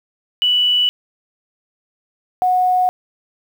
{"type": "tone pair in turn", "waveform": "sine", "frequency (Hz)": [2960, 733.2], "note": ["F#7", "F#5"], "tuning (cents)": [0, -16], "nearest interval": "2 octaves", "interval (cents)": 2416, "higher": "first", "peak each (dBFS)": -12, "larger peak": "neither", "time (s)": [[0.42, 0.89], [2.42, 2.89]], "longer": "neither", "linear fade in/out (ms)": 0, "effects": ["7-bit"]}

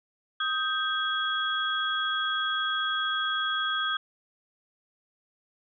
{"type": "tone cluster", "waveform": "sine", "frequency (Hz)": [1255, 1570, 3321], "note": ["D#6", "G6", "G#7"], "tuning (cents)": [15, 2, -1], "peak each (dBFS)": [-30, -30, -30], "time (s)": [0.4, 3.97], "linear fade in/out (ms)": 5, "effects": []}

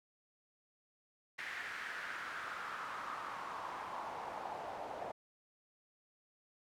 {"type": "noise with band-pass filter sweep", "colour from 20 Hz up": "pink", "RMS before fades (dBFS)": -44, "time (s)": [1.38, 5.12], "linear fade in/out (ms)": 10, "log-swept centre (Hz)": [1900, 690], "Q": 3.3, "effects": []}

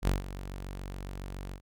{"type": "tone with ADSR envelope", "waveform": "sawtooth", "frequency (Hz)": 47.15, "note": "F#1", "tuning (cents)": 33, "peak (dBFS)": -19, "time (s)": [0.02, 1.61], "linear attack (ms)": 53, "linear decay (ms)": 140, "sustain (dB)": -15, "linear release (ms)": 84, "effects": []}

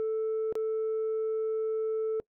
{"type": "tone with dropouts", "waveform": "sine", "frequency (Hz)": 440, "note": "A4", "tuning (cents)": 0, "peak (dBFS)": -25, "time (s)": [0, 2.2], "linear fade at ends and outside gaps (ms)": 0, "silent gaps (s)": [0.525, 0.554], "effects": ["noise-tail reverb RT60 0.1 s tail -25 dB re dry", "tanh soft clip ceiling -26 dBFS"]}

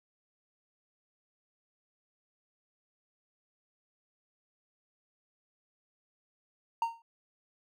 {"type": "tone with exponential decay", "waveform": "triangle", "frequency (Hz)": 921, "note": "A#5", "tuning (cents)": -21, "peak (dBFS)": -22, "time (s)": [6.82, 7.02], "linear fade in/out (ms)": 2, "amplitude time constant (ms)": 43, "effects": []}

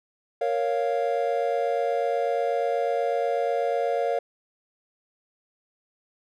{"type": "chord", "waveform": "triangle", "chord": "Bb minor", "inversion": "none", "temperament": "equal", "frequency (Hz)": [466.2, 554.4, 698.5], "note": ["Bb4", "Db5", "F5"], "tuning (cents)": [0, 0, 0], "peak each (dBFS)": -25, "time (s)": [0.41, 4.19], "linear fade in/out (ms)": 5, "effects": []}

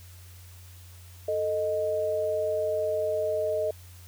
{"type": "tone pair together", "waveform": "sine", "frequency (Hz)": [440, 621], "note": ["A4", "D#5"], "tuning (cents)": [0, -3], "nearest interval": "tritone", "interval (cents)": 597, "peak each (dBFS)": [-30, -26], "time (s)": [1.28, 3.71], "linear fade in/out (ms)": 5, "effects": ["added 90 Hz sine -46 dBFS peak until 4.07 s", "white hiss -54 dBFS RMS until 4.07 s"]}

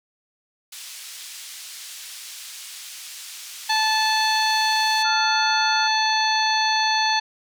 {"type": "band-pass noise", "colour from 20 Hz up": "pink", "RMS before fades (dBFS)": -38, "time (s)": [0.72, 5.03], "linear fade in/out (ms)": 5, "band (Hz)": [3300, 11000], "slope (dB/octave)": 12}
{"type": "harmonic tone", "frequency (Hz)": 873, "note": "A5", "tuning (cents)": -14, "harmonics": [1, 2, 3, 4, 5, 7], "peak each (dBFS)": [-21, -25, -29, -28, -24, -34], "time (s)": [3.69, 7.2], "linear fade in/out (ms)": 10}
{"type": "tone with pitch glide", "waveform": "sine", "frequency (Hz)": [1396.9, 1412.3], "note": ["F6", "F6"], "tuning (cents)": [0, 19], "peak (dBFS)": -26, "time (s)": [5.04, 5.88], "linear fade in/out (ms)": 20, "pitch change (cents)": 19, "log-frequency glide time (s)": [5.26, 5.42]}
{"effects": []}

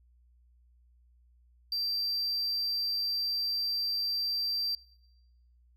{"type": "tone", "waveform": "triangle", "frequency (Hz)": 4699, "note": "D8", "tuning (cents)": 0, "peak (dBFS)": -28, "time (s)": [1.72, 4.75], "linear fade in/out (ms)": 2, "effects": ["noise-tail reverb RT60 1.0 s tail -23 dB re dry", "added 60 Hz sine -60 dBFS peak until 5.76 s"]}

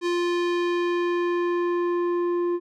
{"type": "tone with low-pass filter sweep", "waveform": "square", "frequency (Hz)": 349.2, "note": "F4", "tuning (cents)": 0, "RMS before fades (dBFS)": -24, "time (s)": [0.01, 2.6], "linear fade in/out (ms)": 50, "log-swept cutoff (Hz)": [5400, 770], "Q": 0.88, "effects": []}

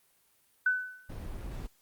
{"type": "tone with exponential decay", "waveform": "sine", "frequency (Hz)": 1503, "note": "F#6", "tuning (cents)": 27, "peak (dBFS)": -21, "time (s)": [0.66, 1.11], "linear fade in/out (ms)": 5, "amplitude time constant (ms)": 97}
{"type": "noise", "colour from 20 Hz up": "brown", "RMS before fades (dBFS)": -39, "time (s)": [1.09, 1.67], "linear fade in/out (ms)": 10}
{"effects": ["white hiss -68 dBFS RMS until 1.81 s", "Opus 32 kbps"]}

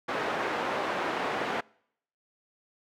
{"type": "band-pass noise", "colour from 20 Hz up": "pink", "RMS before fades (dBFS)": -31, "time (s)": [0.08, 1.61], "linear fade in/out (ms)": 10, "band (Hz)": [380, 1900], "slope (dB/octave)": 12, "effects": ["noise-tail reverb RT60 0.7 s tail -26 dB re dry"]}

